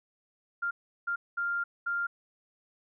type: tone bursts at uneven times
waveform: sine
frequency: 1396.9 Hz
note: F6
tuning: in tune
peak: -28 dBFS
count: 4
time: 0.62-0.71 / 1.07-1.16 / 1.37-1.64 / 1.86-2.07 s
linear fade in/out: 10 ms
effects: none